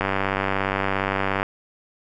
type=click train; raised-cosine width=0.5 ms; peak=-7 dBFS; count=139; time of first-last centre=0.01-1.43 s; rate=97.2 Hz; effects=none